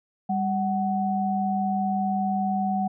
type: tone pair together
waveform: sine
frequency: 198 / 747.5 Hz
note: G3 / F#5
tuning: +18 / +17 cents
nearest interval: octave + major seventh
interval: 2299 cents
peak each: -25 dBFS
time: 0.29-2.88 s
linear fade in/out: 10 ms
effects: none